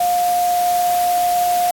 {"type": "tone in noise", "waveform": "sine", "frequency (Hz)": 709, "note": "F5", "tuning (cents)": 26, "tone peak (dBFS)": -14, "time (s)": [0, 1.71], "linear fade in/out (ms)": 5, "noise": "white", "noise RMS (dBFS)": -28, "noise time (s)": [0, 1.71], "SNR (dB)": 11, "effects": ["AAC 64 kbps"]}